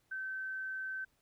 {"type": "tone", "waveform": "sine", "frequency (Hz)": 1540, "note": "G6", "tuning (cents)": -31, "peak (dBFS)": -37, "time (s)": [0.11, 1.05], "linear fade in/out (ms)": 10, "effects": ["pink hiss -75 dBFS RMS until 1.21 s"]}